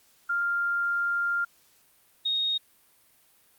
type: tone pair in turn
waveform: sine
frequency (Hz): 1396.9 / 3729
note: F6 / A#7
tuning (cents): 0 / 0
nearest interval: octave + perfect fourth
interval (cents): 1700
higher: second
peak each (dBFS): -24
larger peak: neither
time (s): 0.29-1.45 / 2.25-2.58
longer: first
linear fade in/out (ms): 10
effects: white hiss -62 dBFS RMS until 3.58 s + Opus 48 kbps